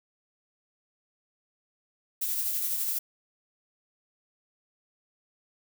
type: noise with tremolo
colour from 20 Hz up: violet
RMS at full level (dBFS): -28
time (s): 2.21-2.99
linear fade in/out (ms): 10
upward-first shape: triangle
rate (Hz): 12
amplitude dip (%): 40
effects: none